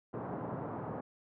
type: band-pass noise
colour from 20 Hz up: pink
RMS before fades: -40 dBFS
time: 0.13-1.01 s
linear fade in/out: 10 ms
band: 120 to 1100 Hz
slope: 24 dB/octave
effects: none